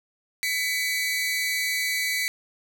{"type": "tone pair together", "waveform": "sawtooth", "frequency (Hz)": [2000, 2259], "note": ["B6", "C#7"], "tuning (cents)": [21, 32], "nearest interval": "major second", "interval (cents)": 211, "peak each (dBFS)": [-23, -24], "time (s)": [0.43, 2.28], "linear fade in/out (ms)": 0, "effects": []}